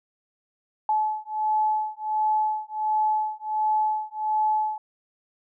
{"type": "beating tone pair", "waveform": "sine", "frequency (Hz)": [859, 860.4], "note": ["A5", "A5"], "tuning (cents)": [-42, -39], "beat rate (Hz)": 1.4, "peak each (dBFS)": -25, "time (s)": [0.89, 4.78], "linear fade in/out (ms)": 2, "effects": []}